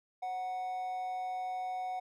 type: tone with amplitude modulation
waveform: triangle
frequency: 740 Hz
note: F#5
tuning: in tune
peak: -31 dBFS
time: 0.22-2 s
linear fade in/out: 10 ms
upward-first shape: sine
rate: 209 Hz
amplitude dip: 35%
effects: none